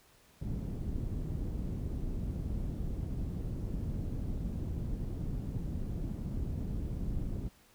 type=low-pass noise; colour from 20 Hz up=pink; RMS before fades=-36 dBFS; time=0.41-7.49 s; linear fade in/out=10 ms; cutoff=220 Hz; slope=12 dB/octave; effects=pink hiss -63 dBFS RMS until 7.74 s